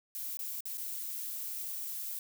violet noise with dropouts, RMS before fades -39 dBFS, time 0.15-2.19 s, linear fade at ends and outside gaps 1 ms, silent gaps 0.371-0.391 / 0.606-0.655 / 0.773-0.779 s, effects none

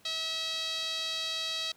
sawtooth tone with band-pass filter, 646 Hz, E5, 35 cents flat, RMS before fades -34 dBFS, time 0.05-1.72 s, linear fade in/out 5 ms, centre 4000 Hz, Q 4.3, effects pink hiss -61 dBFS RMS until 1.76 s + high-pass 100 Hz 12 dB/octave

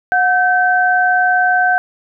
sine tone pair together, 728.7 / 1544 Hz, F#5 / G6, -27 / -27 cents, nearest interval octave + minor second, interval 1300 cents, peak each -13 / -13 dBFS, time 0.12-1.78 s, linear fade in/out 0 ms, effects none

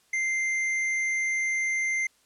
triangle tone with hard clipping, 2089 Hz, C7, 3 cents flat, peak -26 dBFS, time 0.13-2.07 s, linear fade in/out 5 ms, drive 10 dB, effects white hiss -64 dBFS RMS until 2.25 s + low-pass 10000 Hz 12 dB/octave

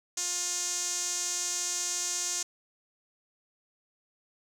sawtooth tone with band-pass filter, 354.3 Hz, F4, 25 cents sharp, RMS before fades -32 dBFS, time 0.17-2.43 s, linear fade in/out 5 ms, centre 6700 Hz, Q 4.6, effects none

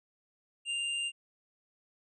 square tone with amplitude modulation, 2794 Hz, F7, in tune, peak -31 dBFS, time 0.65-1.12 s, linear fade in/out 50 ms, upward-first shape sine, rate 143 Hz, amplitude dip 25%, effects resampled to 24000 Hz

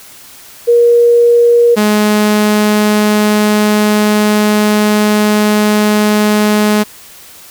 sine / sawtooth tone pair in turn, 474.2 / 210.7 Hz, A#4 / G#3, +30 / +25 cents, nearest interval octave + major second, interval 1405 cents, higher first, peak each -4 dBFS, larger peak neither, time 0.67-1.76 / 1.76-6.84 s, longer second, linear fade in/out 20 ms, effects white hiss -36 dBFS RMS until 7.5 s

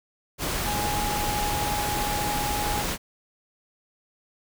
sine tone in noise, 830.6 Hz, G#5, in tune, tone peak -28 dBFS, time 0.64-2.85 s, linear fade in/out 50 ms, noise pink, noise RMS -28 dBFS, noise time 0.38-2.98 s, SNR -3 dB, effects none

